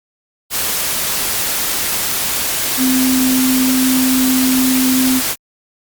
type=tone in noise; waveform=sine; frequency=258.6 Hz; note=C4; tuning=20 cents flat; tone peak=-12 dBFS; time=2.77-5.22 s; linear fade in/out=50 ms; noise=white; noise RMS=-18 dBFS; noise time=0.5-5.36 s; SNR=+3 dB; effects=Opus 48 kbps